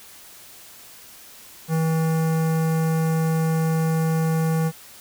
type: tone with notch filter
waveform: square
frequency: 161.2 Hz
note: E3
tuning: 38 cents flat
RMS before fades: -21 dBFS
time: 1.68-4.72 s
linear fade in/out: 50 ms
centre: 3500 Hz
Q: 0.54
effects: white hiss -45 dBFS RMS until 5 s